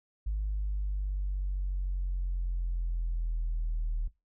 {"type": "exponential sweep", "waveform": "sine", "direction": "down", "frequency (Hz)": [51.91, 38.89], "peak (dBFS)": -27, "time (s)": [0.26, 4.08], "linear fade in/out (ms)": 10, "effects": ["noise-tail reverb RT60 0.2 s tail -19 dB re dry", "tanh soft clip ceiling -25 dBFS"]}